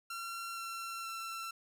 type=tone with pitch steps; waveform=sawtooth; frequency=1366 / 1355.8 / 1345.6 Hz; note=F6 / E6 / E6; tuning=-39 / +48 / +35 cents; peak=-36 dBFS; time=0.1-1.51 s; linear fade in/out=5 ms; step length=470 ms; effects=none